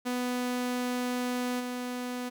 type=tone with level steps; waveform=sawtooth; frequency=247.9 Hz; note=B3; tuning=7 cents sharp; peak=-25 / -29 dBFS; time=0.05-2.3 s; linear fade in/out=20 ms; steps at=1.59 s; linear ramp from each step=20 ms; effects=none